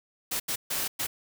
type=noise bursts at uneven times; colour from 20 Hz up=white; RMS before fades=-30 dBFS; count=4; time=0.31-0.4 / 0.48-0.56 / 0.7-0.88 / 0.99-1.07 s; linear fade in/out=10 ms; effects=none